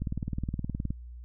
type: click train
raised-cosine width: 5 ms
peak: -19 dBFS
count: 18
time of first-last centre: 0.02-0.905 s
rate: 19.2 Hz
effects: added 60 Hz sine -41 dBFS peak until 1.24 s